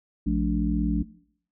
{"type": "harmonic tone with a mistuned harmonic", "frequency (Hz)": 58.27, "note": "A#1", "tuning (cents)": 0, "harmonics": [1, 3, 4, 5], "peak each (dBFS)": [-27, -27, -27, -27], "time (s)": [0.26, 1.03], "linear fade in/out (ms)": 10, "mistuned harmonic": 4, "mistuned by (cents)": -130, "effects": ["noise-tail reverb RT60 0.6 s tail -19 dB re dry"]}